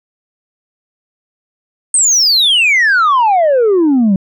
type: exponential sweep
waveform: sine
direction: down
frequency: 8670 to 185 Hz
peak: -5 dBFS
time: 1.94-4.16 s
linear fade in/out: 2 ms
effects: tanh soft clip ceiling -6 dBFS